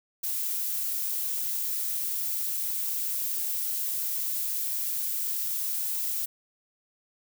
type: noise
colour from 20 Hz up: violet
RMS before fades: -30 dBFS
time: 0.23-6.26 s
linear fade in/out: 10 ms
effects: none